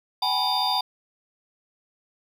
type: tone cluster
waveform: triangle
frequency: 761 / 836 / 986 / 3627 / 4781 Hz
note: F#5 / G#5 / B5 / A#7 / D8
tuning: +48 / +11 / -3 / -48 / +30 cents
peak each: -26 dBFS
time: 0.22-0.81 s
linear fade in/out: 5 ms
effects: tanh soft clip ceiling -8 dBFS